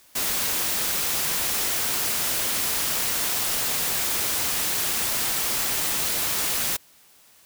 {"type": "noise", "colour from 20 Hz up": "white", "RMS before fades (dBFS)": -25, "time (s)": [0.15, 6.77], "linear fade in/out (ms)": 10, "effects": ["white hiss -55 dBFS RMS until 7.45 s"]}